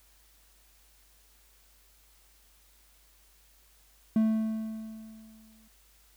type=tone with exponential decay; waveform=triangle; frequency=220 Hz; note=A3; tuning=in tune; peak=-18 dBFS; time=4.16-5.68 s; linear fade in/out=2 ms; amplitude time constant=330 ms; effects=added 50 Hz sine -63 dBFS peak until 6.16 s + white hiss -63 dBFS RMS until 6.16 s